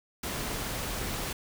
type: noise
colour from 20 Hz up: pink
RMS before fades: -34 dBFS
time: 0.23-1.33 s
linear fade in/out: 5 ms
effects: none